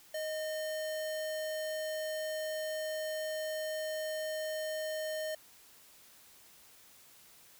sine tone with sample-and-hold, 624 Hz, D#5, 5 cents sharp, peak -34 dBFS, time 0.14-5.35 s, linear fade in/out 5 ms, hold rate 2450 Hz, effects white hiss -59 dBFS RMS until 7.59 s

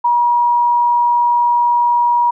sine tone, 958 Hz, A#5, 47 cents sharp, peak -10 dBFS, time 0.04-2.31 s, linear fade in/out 10 ms, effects none

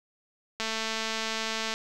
click train, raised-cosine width 0.2 ms, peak -14 dBFS, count 254, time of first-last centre 0.6-1.74 s, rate 222 Hz, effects none

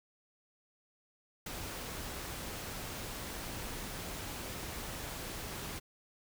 pink noise with ADSR envelope, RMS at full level -39 dBFS, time 1.46-5.8 s, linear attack 6 ms, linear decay 16 ms, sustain -3 dB, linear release 20 ms, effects none

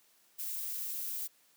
violet noise, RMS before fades -38 dBFS, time 0.38-1.28 s, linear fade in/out 20 ms, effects white hiss -67 dBFS RMS until 1.56 s + high-pass 150 Hz 12 dB/octave

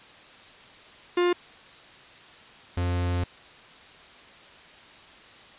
45% pulse tone pair in turn, 353.3 / 88.33 Hz, F4 / F2, +20 / +20 cents, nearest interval 2 octaves, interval 2400 cents, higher first, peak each -20 / -24 dBFS, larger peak first, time 1.17-1.33 / 2.77-3.24 s, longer second, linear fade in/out 5 ms, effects white hiss -49 dBFS RMS until 5.58 s + resampled to 8000 Hz

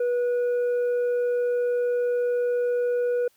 triangle tone with tanh clipping, 486.9 Hz, B4, 25 cents flat, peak -22 dBFS, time 0-3.28 s, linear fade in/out 5 ms, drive 8 dB, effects white hiss -64 dBFS RMS until 3.36 s

